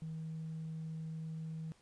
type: tone with tanh clipping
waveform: triangle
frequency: 159.8 Hz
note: D#3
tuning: 47 cents sharp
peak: -40 dBFS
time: 0.02-1.72 s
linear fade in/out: 0 ms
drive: 5 dB
effects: pink hiss -68 dBFS RMS until 1.81 s + resampled to 22050 Hz